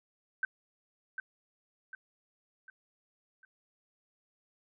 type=tone with echo; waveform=sine; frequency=1539 Hz; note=G6; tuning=32 cents flat; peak=-27 dBFS; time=0.43-0.45 s; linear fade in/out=2 ms; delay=750 ms; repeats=4; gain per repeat=-7 dB; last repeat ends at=3.45 s; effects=none